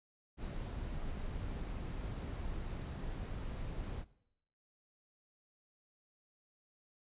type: noise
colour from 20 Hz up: brown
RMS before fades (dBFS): -41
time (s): 0.37-4.05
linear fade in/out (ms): 50
effects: noise-tail reverb RT60 0.8 s tail -20 dB re dry + resampled to 8000 Hz